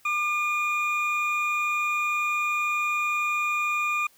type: tone pair together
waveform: triangle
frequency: 1200 / 2431 Hz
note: D6 / D#7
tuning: +37 / -41 cents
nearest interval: octave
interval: 1222 cents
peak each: -25 / -24 dBFS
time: 0.05-4.07 s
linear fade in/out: 5 ms
effects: white hiss -59 dBFS RMS until 4.17 s